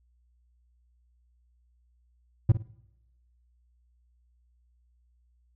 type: tone with echo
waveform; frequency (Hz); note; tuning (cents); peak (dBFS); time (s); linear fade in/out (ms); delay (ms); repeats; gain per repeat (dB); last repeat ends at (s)
triangle; 110; A2; 0; -12; 2.49-2.52; 5; 53; 3; -12; 2.679
effects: noise-tail reverb RT60 1.0 s tail -23 dB re dry + added 60 Hz sine -63 dBFS peak until 5.55 s